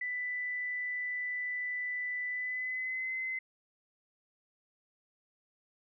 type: tone with pitch glide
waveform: sine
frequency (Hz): 1987 to 2050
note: B6 to C7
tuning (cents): +10 to -36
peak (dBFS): -33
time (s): 0.01-3.39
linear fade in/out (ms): 5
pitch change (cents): +54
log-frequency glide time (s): 2.28-3.13
effects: none